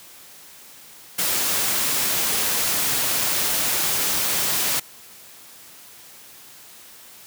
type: noise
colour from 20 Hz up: white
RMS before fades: -22 dBFS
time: 1.18-4.8 s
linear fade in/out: 10 ms
effects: white hiss -45 dBFS RMS until 7.26 s + high-pass 80 Hz 12 dB/octave